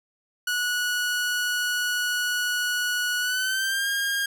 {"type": "tone with pitch glide", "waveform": "sawtooth", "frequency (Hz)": [1466, 1617.3], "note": ["F#6", "G#6"], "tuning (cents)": [-16, -46], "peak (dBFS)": -20, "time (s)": [0.47, 4.26], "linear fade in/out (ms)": 5, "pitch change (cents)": 170, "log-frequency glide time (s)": [3.2, 3.88], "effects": []}